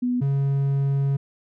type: tone pair in turn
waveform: sine / triangle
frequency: 246.9 / 138.57 Hz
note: B3 / C#3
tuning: 0 / 0 cents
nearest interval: minor seventh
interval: 1000 cents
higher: first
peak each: -20 / -17 dBFS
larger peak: second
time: 0.02-0.21 / 0.21-1.17 s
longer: second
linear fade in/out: 10 ms
effects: none